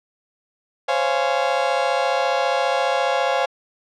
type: chord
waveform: 35% pulse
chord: Db major seventh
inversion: third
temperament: just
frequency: 519.7 / 554.4 / 693 / 831.5 Hz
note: C5 / Db5 / F5 / Ab5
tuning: -12 / 0 / -14 / +2 cents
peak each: -22 dBFS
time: 0.88-3.46 s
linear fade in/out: 10 ms
effects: low-pass 4000 Hz 12 dB/octave